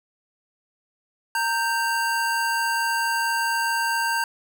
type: tone pair together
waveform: square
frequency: 923.9 / 1568 Hz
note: A#5 / G6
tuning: -16 / 0 cents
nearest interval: major sixth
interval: 916 cents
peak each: -25 dBFS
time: 1.35-4.24 s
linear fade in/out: 2 ms
effects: none